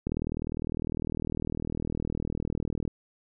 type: click train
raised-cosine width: 3 ms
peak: -18 dBFS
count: 113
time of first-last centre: 0.07-2.877 s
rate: 39.9 Hz
effects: none